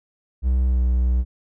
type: tone with pitch glide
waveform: triangle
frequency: 63.5 to 61.91 Hz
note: B1 to B1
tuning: +49 to +5 cents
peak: -14 dBFS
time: 0.42-1.25 s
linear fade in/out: 50 ms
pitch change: -44 cents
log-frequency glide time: 0.67-0.8 s
effects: none